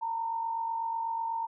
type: tone pair together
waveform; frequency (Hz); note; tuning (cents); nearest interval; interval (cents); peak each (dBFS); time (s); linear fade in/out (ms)
sine; 910 / 958.1; A#5 / A#5; -42 / +47; minor second; 89; -30 / -40; 0.01-1.47; 20
effects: none